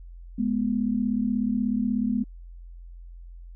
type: tone pair together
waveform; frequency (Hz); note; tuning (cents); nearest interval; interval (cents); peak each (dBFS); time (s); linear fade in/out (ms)
sine; 210.4 / 246.9; G#3 / B3; +23 / 0; minor third; 277; -25; 0.38-2.24; 10
effects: added 43 Hz sine -40 dBFS peak until 3.55 s